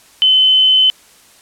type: tone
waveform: sine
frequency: 3047 Hz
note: G7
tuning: 50 cents flat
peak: -7 dBFS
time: 0.22-0.9 s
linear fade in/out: 0 ms
effects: white hiss -46 dBFS RMS until 1.41 s + low-pass 11000 Hz 12 dB/octave